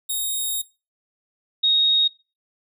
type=tone pair in turn; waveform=5% pulse / sine; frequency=3729 / 3748 Hz; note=A#7 / A#7; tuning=0 / +9 cents; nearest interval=unison; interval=9 cents; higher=second; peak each=-15 dBFS; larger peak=neither; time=0.09-0.62 / 1.63-2.08 s; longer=first; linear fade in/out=10 ms; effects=noise-tail reverb RT60 0.3 s tail -21 dB re dry